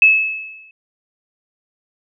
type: tone with exponential decay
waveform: sine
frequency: 2597 Hz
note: E7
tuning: 26 cents flat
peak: -4 dBFS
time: 0.02-0.71 s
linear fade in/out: 2 ms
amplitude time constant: 150 ms
effects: none